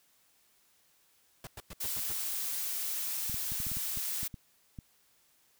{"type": "noise bursts", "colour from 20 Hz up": "pink", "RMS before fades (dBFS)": -44, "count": 6, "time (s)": [1.44, 2.126], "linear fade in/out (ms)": 2, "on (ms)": 31, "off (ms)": 100}
{"type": "noise", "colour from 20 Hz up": "blue", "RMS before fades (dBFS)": -35, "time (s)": [1.8, 4.28], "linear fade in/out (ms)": 10}
{"type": "clicks", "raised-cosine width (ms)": 5, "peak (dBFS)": -30, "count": 11, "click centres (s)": [3.297, 3.344, 3.52, 3.602, 3.668, 3.717, 3.77, 3.973, 4.231, 4.342, 4.788]}
{"effects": ["white hiss -68 dBFS RMS until 5.59 s"]}